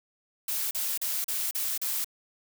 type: noise bursts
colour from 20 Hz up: blue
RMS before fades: -30 dBFS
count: 6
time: 0.48-2.045 s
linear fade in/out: 5 ms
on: 230 ms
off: 37 ms
effects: none